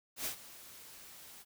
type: noise with ADSR envelope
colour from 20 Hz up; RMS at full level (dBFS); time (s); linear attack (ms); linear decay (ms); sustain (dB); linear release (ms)
white; -36; 0.16-1.45; 97; 97; -17; 41
effects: none